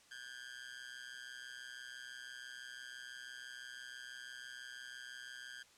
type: tone with amplitude modulation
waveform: sawtooth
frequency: 1600 Hz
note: G6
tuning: 35 cents sharp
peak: -40 dBFS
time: 0.11-5.63 s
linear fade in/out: 5 ms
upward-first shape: sine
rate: 126 Hz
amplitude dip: 100%
effects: white hiss -65 dBFS RMS until 5.77 s + low-pass 8000 Hz 12 dB/octave